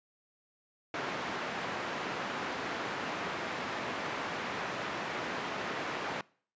white band-pass noise, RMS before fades -37 dBFS, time 0.94-6.21 s, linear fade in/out 2 ms, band 150 to 1700 Hz, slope 12 dB/octave, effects noise-tail reverb RT60 0.5 s tail -24 dB re dry + resampled to 16000 Hz

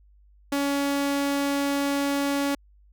sawtooth tone, 281.4 Hz, C#4, 26 cents sharp, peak -19 dBFS, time 0.52-2.55 s, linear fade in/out 5 ms, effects added 50 Hz sine -53 dBFS peak until 2.92 s

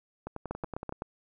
two click trains, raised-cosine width 1 ms, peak -23 / -20 dBFS, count 8 / 5, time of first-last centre 0.27-0.924 / 0.51-1.021 s, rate 10.7 / 7.83 Hz, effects none

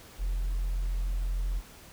sine tone, 43.47 Hz, F1, 7 cents flat, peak -25 dBFS, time 0.18-1.62 s, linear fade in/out 50 ms, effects tanh soft clip ceiling -25 dBFS + pink hiss -51 dBFS RMS until 1.92 s

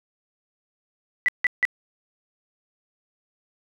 sine tone bursts, 1975.5 Hz, B6, in tune, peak -16 dBFS, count 3, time 1.26-1.652 s, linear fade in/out 0 ms, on 24 ms, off 160 ms, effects none

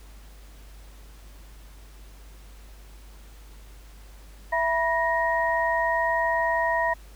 sine tone cluster, 663 / 971 / 1870 Hz, E5 / B5 / A#6, +10 / -30 / +5 cents, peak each -26 / -25 / -26 dBFS, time 4.52-6.94 s, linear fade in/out 10 ms, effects added 50 Hz sine -44 dBFS peak until 7.15 s + pink hiss -54 dBFS RMS until 7.15 s

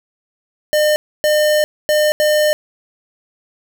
square tone bursts at uneven times, 605 Hz, D#5, 49 cents flat, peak -12 dBFS, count 4, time 0.73-0.96 / 1.24-1.64 / 1.89-2.12 / 2.2-2.53 s, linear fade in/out 0 ms, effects none

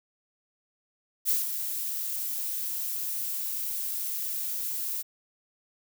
violet noise with ADSR envelope, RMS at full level -24 dBFS, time 1.25-5.03 s, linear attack 44 ms, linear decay 160 ms, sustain -8 dB, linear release 22 ms, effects none

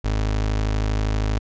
30% pulse tone, 52.6 Hz, G#1, 23 cents sharp, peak -17 dBFS, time 0.04-1.39 s, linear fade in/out 10 ms, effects resampled to 16000 Hz

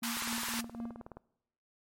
triangle tone with tremolo, 233.1 Hz, A#3, in tune, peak -33 dBFS, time 0.02-1.01 s, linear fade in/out 5 ms, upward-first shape triangle, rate 4 Hz, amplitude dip 95%
pink high-pass noise, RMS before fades -37 dBFS, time 0.03-0.61 s, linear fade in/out 5 ms, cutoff 850 Hz, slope 96 dB/octave
click train, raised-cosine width 1 ms, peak -31 dBFS, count 20, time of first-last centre 0.17-1.17 s, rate 19 Hz
effects noise-tail reverb RT60 0.9 s tail -23 dB re dry + MP3 64 kbps

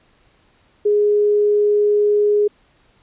sine tone, 415.3 Hz, G#4, in tune, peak -12 dBFS, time 0.85-2.48 s, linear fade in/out 10 ms, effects pink hiss -57 dBFS RMS until 3.02 s + resampled to 8000 Hz

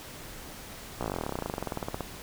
slowing click train, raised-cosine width 1 ms, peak -17 dBFS, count 30, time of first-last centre 1.01-2.007 s, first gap 16 ms, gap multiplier 1.05, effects pink hiss -44 dBFS RMS until 2.22 s

